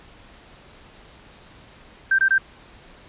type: tone bursts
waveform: sine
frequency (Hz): 1568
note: G6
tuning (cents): 0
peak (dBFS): -14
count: 3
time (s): 2.11-2.382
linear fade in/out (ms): 5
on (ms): 76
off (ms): 22
effects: pink hiss -48 dBFS RMS until 3.08 s + resampled to 8000 Hz